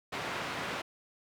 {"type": "band-pass noise", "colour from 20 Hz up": "white", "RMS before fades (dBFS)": -37, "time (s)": [0.12, 0.82], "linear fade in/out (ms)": 10, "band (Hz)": [100, 2100], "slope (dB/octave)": 12, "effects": []}